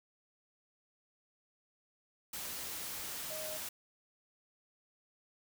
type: tone in noise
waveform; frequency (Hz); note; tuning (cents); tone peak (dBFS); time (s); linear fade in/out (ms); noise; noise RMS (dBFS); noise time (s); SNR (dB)
sine; 622.3; D#5; 0; -43; 3.3-3.57; 5; white; -42; 2.33-3.69; -4
effects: none